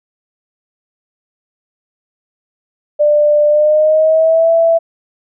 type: tone with pitch glide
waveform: sine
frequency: 594 to 662.9 Hz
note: D5 to E5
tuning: +20 to +10 cents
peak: -7 dBFS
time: 2.99-4.79 s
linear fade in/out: 20 ms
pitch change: +190 cents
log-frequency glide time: 3.48-4.51 s
effects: none